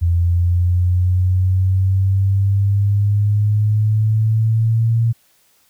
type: exponential sweep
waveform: sine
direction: up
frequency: 85.1 to 115.8 Hz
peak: -12 dBFS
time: 0.01-5.13 s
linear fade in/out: 20 ms
effects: white hiss -57 dBFS RMS until 5.69 s